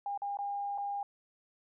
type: tone with dropouts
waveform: sine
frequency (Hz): 807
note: G#5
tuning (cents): -50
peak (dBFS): -33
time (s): 0.06-1.03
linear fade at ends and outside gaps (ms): 2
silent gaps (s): 0.176-0.219 / 0.371-0.388 / 0.778-0.782
effects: none